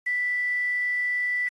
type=tone with quantisation; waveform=sine; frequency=1975.5 Hz; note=B6; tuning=in tune; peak=-23 dBFS; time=0.06-1.49 s; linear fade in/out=10 ms; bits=8; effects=AAC 32 kbps